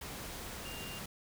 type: tone in noise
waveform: sine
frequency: 2800 Hz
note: F7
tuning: 4 cents sharp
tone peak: -47 dBFS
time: 0.65-0.99 s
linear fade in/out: 5 ms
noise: pink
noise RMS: -44 dBFS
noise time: 0.01-1.06 s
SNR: -6 dB
effects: none